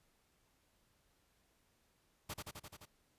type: noise with echo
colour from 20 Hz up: pink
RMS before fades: -43 dBFS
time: 2.29-2.34 s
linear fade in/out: 10 ms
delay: 86 ms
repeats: 6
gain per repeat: -2 dB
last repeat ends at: 2.856 s
effects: pink hiss -75 dBFS RMS until 3.18 s + resampled to 32000 Hz